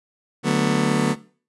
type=chord; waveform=30% pulse; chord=B minor seventh; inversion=first; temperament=just; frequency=148.16 / 185.21 / 222.2 / 246.9 Hz; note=D3 / F#3 / A3 / B3; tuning=+16 / +2 / +17 / 0 cents; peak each=-21 dBFS; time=0.43-1.16 s; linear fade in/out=50 ms; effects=noise-tail reverb RT60 0.4 s tail -18 dB re dry + resampled to 24000 Hz